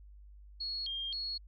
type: tone with vibrato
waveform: sine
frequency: 3729 Hz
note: A#7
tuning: in tune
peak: -35 dBFS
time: 0.6-1.38 s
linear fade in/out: 10 ms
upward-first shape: square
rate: 1.9 Hz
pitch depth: 260 cents each way
effects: added 50 Hz sine -51 dBFS peak until 1.47 s